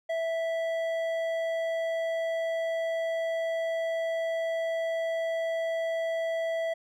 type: tone with hard clipping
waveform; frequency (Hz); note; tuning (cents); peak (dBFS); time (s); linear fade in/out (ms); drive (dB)
sine; 658; E5; -3; -29; 0.09-6.74; 10; 8
effects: none